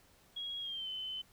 sine tone with pitch glide, 3305 to 3048 Hz, G#7 to G7, -9 to -49 cents, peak -38 dBFS, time 0.36-1.22 s, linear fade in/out 10 ms, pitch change -140 cents, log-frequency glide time 0.6-0.89 s, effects pink hiss -65 dBFS RMS until 1.32 s

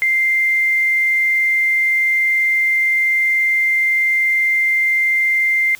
triangle tone, 2093 Hz, C7, in tune, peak -9 dBFS, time 0.02-5.75 s, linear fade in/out 0 ms, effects tanh soft clip ceiling -11 dBFS + white hiss -43 dBFS RMS until 5.79 s

